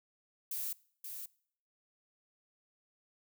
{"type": "noise with echo", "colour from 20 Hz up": "violet", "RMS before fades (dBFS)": -38, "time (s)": [0.51, 0.73], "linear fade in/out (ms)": 5, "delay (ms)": 530, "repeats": 1, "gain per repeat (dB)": -6, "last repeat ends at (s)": 1.26, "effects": ["noise-tail reverb RT60 0.6 s tail -23 dB re dry"]}